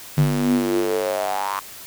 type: tone with high-pass filter sweep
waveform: square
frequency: 49 Hz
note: G1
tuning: in tune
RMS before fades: -21 dBFS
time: 0.17-1.6 s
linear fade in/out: 10 ms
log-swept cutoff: 150 to 1100 Hz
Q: 6.4
effects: white hiss -39 dBFS RMS until 1.86 s